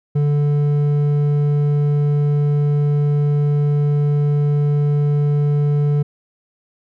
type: tone with hard clipping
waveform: sine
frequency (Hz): 145.9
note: D3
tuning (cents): -11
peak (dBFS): -15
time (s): 0.15-6.03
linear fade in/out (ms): 10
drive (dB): 6
effects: none